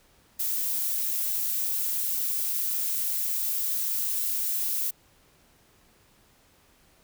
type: noise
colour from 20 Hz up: violet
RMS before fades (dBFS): -28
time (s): 0.39-4.91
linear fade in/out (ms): 10
effects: pink hiss -61 dBFS RMS until 7.03 s